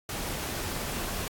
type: noise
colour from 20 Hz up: pink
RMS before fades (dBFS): -34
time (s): 0.09-1.28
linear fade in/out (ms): 2
effects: AAC 64 kbps